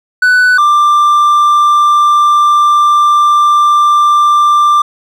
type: tone pair in turn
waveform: triangle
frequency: 1492 / 1184.2 Hz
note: F#6 / D6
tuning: +14 / +14 cents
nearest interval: major third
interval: 400 cents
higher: first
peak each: -3 dBFS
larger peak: neither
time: 0.22-0.58 / 0.58-4.82 s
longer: second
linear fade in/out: 5 ms
effects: none